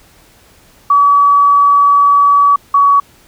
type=tone pair in turn; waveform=sine; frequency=1141 / 1129.9 Hz; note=C#6 / C#6; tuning=+50 / +33 cents; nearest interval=unison; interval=17 cents; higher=first; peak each=-5 dBFS; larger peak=neither; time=0.9-2.56 / 2.74-3 s; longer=first; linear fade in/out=5 ms; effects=pink hiss -46 dBFS RMS until 3.27 s